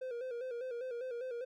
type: tone with vibrato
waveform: triangle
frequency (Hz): 493.9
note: B4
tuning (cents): 0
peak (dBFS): -36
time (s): 0.01-1.45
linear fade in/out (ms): 10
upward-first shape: square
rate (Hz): 5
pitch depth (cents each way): 74
effects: none